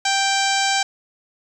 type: harmonic tone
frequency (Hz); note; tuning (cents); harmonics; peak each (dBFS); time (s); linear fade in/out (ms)
784; G5; 0; 1 / 2 / 3 / 4 / 5 / 6 / 7 / 8 / 9 / 10; -21 / -24 / -26 / -27 / -28 / -29 / -29 / -30 / -31 / -31; 0.05-0.83; 5
effects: 8-bit